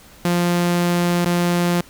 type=tone with dropouts; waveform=sawtooth; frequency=174.61 Hz; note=F3; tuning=in tune; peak=-12 dBFS; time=0.25-1.81 s; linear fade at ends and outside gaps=2 ms; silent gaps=1.248-1.259 s; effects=pink hiss -46 dBFS RMS until 1.89 s